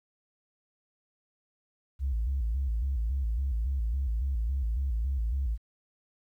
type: tone with vibrato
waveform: sine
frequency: 61.4 Hz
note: B1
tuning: 9 cents flat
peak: -25 dBFS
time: 1.99-5.58 s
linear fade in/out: 50 ms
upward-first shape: square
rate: 3.6 Hz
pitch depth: 170 cents each way
effects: tanh soft clip ceiling -23 dBFS + 11-bit